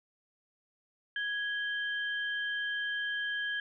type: tone pair together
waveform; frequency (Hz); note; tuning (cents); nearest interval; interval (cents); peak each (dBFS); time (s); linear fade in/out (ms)
sine; 1661.2 / 3136; G#6 / G7; 0 / 0; major seventh; 1100; -32 / -39; 1.16-3.6; 2
effects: none